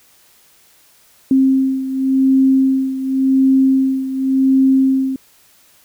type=beating tone pair; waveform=sine; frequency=265.6 / 266.5 Hz; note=C4 / C4; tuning=+26 / +32 cents; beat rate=0.9 Hz; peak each=-12 / -17 dBFS; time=1.31-5.16 s; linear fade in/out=2 ms; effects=white hiss -51 dBFS RMS until 5.84 s